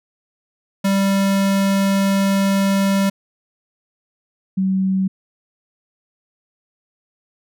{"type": "tone pair in turn", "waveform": ["square", "sine"], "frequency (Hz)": [196, 190.2], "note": ["G3", "F#3"], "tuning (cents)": [0, 48], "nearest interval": "minor second", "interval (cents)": 52, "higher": "first", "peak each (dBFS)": -15, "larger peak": "neither", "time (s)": [[0.84, 3.1], [4.57, 5.08]], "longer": "first", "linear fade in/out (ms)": 10, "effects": []}